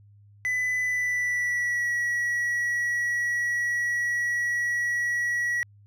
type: tone with pitch glide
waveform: triangle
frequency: 2000 to 1926.3 Hz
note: B6 to B6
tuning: +21 to -44 cents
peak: -22 dBFS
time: 0.45-5.63 s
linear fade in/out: 0 ms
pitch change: -65 cents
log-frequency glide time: 0.82-1.9 s
effects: added 102 Hz sine -51 dBFS peak until 5.86 s